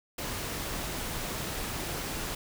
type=noise; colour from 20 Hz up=pink; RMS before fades=-35 dBFS; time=0.18-2.35 s; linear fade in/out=5 ms; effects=none